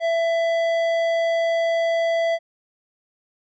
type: tone with tanh clipping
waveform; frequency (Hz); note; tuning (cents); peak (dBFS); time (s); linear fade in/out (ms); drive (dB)
sine; 666; E5; +18; -20; 0-2.39; 50; 12
effects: none